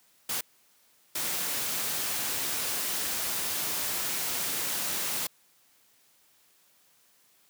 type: noise bursts at uneven times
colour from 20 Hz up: white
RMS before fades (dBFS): -31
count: 2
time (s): 0.29-0.41 / 1.15-5.27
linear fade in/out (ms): 5
effects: white hiss -64 dBFS RMS until 7.49 s + high-pass 100 Hz 12 dB/octave